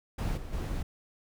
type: noise with level steps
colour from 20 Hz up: brown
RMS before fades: -30 / -40 / -33 dBFS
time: 0.18-0.83 s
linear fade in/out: 10 ms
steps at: 0.36 / 0.52 s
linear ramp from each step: 20 ms
effects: none